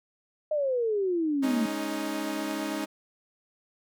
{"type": "exponential sweep", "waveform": "sine", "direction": "down", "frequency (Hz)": [622.3, 218.8], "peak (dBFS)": -24, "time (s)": [0.51, 1.66], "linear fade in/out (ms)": 5}
{"type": "chord", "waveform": "sawtooth", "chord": "Ab suspended fourth", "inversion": "none", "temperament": "equal with one note detuned", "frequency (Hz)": [210.3, 277.2, 311.1], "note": ["Ab3", "Db4", "Eb4"], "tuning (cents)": [22, 0, 0], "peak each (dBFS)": [-33, -31, -28], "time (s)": [1.42, 2.86], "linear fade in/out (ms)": 20}
{"effects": []}